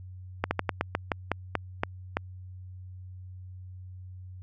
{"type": "slowing click train", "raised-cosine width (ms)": 0.5, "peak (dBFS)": -10, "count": 11, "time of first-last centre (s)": [0.44, 2.17], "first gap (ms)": 70, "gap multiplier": 1.19, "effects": ["added 92 Hz sine -41 dBFS peak until 4.42 s"]}